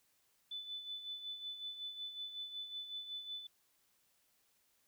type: tone with tremolo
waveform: sine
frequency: 3497 Hz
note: A7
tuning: 11 cents flat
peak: -40 dBFS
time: 0.51-3.47 s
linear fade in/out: 5 ms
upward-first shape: sine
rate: 5.4 Hz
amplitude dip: 60%
effects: white hiss -75 dBFS RMS until 4.87 s